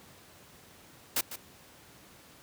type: noise with echo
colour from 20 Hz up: white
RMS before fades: -28 dBFS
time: 1.16-1.21 s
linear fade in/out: 5 ms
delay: 150 ms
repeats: 1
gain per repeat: -12 dB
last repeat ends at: 1.36 s
effects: pink hiss -55 dBFS RMS until 2.42 s + high-pass 80 Hz 12 dB/octave